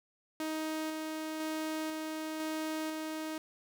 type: tone with tremolo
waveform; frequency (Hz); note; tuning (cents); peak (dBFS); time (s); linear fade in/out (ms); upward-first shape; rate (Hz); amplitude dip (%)
sawtooth; 313.7; D#4; +14; -30; 0.4-3.38; 2; square; 1; 25
effects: none